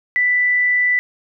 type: tone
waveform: sine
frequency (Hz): 1981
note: B6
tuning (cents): +5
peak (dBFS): -13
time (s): 0.16-0.99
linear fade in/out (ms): 0
effects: none